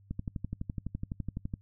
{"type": "click train", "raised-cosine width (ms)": 5, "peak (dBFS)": -22, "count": 18, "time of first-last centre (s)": [0.11, 1.539], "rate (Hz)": 11.9, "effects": ["noise-tail reverb RT60 0.1 s tail -25 dB re dry", "added 99 Hz sine -57 dBFS peak until 1.61 s"]}